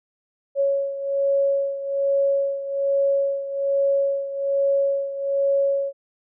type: beating tone pair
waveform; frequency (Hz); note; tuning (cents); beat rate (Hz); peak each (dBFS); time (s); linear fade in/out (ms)
sine; 554.4 / 555.6; C#5 / C#5; 0 / +4; 1.2; -20 / -25; 0.55-5.93; 50
effects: none